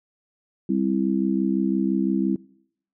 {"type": "harmonic tone", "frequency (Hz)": 65.9, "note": "C2", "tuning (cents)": 13, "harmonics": [3, 4, 5], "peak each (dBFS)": [-23, -24, -25], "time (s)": [0.69, 2.36], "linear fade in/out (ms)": 5, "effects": ["noise-tail reverb RT60 0.7 s tail -23 dB re dry"]}